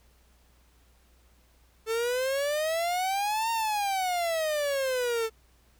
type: exponential two-way sweep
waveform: 45% pulse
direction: up then down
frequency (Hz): 440 to 924 to 440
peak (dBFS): -26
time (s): 1.86-5.3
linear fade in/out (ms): 50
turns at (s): 3.51
effects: added 60 Hz sine -60 dBFS peak until 5.79 s + pink hiss -65 dBFS RMS until 5.79 s